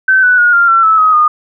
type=tone with pitch steps; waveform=sine; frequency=1536 / 1487.1 / 1439.8 / 1393.9 / 1349.6 / 1306.6 / 1265 / 1224.8 Hz; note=G6 / F#6 / F#6 / F6 / E6 / E6 / D#6 / D#6; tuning=-36 / +8 / -48 / -4 / +40 / -16 / +28 / -28 cents; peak=-5 dBFS; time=0.08-1.28 s; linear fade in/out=5 ms; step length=150 ms; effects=none